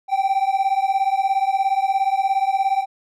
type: beating tone pair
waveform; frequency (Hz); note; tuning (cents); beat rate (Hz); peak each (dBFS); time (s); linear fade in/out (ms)
triangle; 770 / 787; G5 / G5; -31 / +7; 17; -18; 0.08-2.86; 50
effects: none